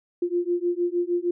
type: beating tone pair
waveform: sine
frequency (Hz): 347.1 / 353.6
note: F4 / F4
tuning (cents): -11 / +22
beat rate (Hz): 6.5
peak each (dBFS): -25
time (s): 0.22-1.31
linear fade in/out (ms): 5
effects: none